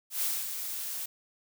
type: noise with ADSR envelope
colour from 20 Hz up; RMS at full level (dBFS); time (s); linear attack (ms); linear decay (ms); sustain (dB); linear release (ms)
blue; -29; 0.1-1.06; 120; 230; -7; 5
effects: none